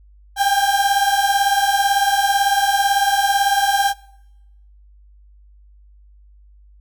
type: beating tone pair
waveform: 35% pulse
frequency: 788 / 806 Hz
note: G5 / G5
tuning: +9 / +48 cents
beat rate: 18 Hz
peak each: -16 dBFS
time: 0.36-3.94 s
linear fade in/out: 50 ms
effects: noise-tail reverb RT60 1.0 s tail -26 dB re dry + added 50 Hz sine -45 dBFS peak until 6.8 s